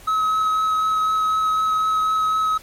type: tone with vibrato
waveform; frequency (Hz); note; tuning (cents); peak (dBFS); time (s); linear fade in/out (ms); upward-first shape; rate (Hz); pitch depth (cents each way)
triangle; 1281; E6; -50; -15; 0.07-2.58; 10; triangle; 4; 10
effects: pink hiss -45 dBFS RMS until 2.62 s + MP3 64 kbps